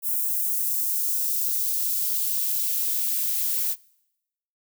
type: noise with high-pass filter sweep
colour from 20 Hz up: violet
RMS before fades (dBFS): -25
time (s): 0.02-3.76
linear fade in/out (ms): 50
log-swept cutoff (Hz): 9200 to 1400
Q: 0.88
effects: noise-tail reverb RT60 0.9 s tail -25 dB re dry

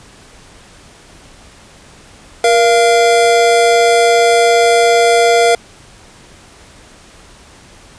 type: tone pair together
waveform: square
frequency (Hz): 470.6 / 688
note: A#4 / F5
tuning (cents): +16 / -26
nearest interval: perfect fifth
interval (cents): 658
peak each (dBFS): -11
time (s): 2.44-5.55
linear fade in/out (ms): 2
effects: pink hiss -41 dBFS RMS until 7.98 s + resampled to 22050 Hz

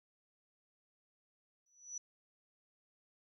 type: tone with exponential growth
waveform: sine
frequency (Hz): 5920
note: F#8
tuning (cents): 0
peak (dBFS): -38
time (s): 1.66-1.98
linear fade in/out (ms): 5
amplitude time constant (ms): 69
effects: none

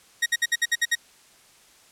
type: tone bursts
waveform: sawtooth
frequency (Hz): 1881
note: A#6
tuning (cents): +15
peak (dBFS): -15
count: 8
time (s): 0.22-0.954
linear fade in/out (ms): 10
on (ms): 41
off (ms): 58
effects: white hiss -55 dBFS RMS until 1.91 s + low-pass 10000 Hz 12 dB/octave

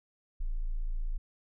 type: tone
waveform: sine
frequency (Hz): 27.91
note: A0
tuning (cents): +26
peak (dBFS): -29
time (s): 0.4-1.18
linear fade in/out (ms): 10
effects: none

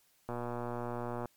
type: click train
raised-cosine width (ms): 1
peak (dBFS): -24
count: 117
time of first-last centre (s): 0.29-1.257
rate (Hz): 120
effects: white hiss -69 dBFS RMS until 1.36 s + MP3 96 kbps

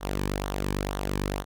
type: tone with flanger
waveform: sawtooth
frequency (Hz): 48.89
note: G1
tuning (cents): -4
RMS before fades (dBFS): -30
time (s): 0-1.45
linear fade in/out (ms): 50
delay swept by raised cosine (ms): 0.4 to 1.5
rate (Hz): 2.1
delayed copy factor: -0.6
effects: none

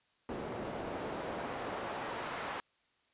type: noise with band-pass filter sweep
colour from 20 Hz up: pink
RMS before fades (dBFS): -40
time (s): 0.29-2.6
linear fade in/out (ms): 0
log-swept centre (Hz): 380 to 1100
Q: 0.86
effects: white hiss -73 dBFS RMS until 3.13 s + resampled to 8000 Hz

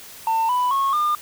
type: tone with pitch steps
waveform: sine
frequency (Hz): 899 / 991.8 / 1094.1 / 1207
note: A5 / B5 / C#6 / D6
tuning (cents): +37 / +7 / -23 / +47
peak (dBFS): -15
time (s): 0.27-1.15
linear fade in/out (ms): 2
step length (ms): 220
effects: tanh soft clip ceiling -16 dBFS + white hiss -41 dBFS RMS until 1.21 s

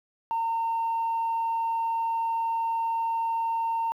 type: tone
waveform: sine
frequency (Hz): 913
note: A#5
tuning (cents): -36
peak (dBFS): -23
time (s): 0.31-3.92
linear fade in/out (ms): 0
effects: tanh soft clip ceiling -22 dBFS + 10-bit

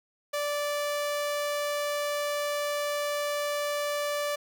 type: tone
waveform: sawtooth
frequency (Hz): 584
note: D5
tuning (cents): -10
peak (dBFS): -24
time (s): 0.33-4.36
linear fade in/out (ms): 10
effects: none

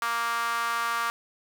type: tone with high-pass filter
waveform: sawtooth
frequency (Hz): 233.1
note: A#3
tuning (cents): 0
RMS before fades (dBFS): -28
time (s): 0.02-1.1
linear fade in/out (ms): 0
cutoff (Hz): 1200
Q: 4.3
effects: none

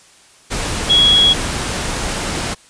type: tone in noise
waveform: sine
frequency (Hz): 3331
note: G#7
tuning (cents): +4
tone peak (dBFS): -8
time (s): 0.89-1.34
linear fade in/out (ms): 20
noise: pink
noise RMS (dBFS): -21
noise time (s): 0.5-2.55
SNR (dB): +10
effects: white hiss -47 dBFS RMS until 2.69 s + resampled to 22050 Hz

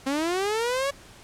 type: linear sweep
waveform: sawtooth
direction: up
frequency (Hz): 261.6 to 568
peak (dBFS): -20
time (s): 0.06-0.91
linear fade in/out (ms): 10
effects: pink hiss -49 dBFS RMS until 1.23 s + low-pass 10000 Hz 12 dB/octave

